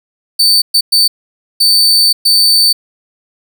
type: tone bursts at uneven times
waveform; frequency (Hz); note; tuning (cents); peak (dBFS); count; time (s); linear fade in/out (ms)
40% pulse; 4549; C#8; +44; -5; 5; 0.39-0.62 / 0.74-0.81 / 0.92-1.08 / 1.6-2.13 / 2.25-2.73; 10
effects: none